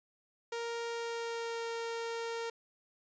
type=tone with pitch glide; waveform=sawtooth; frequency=466.2 to 461.4 Hz; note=A#4 to A#4; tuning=0 to -18 cents; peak=-32 dBFS; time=0.52-2.5 s; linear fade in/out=5 ms; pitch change=-18 cents; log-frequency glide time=0.87-1.67 s; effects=resampled to 16000 Hz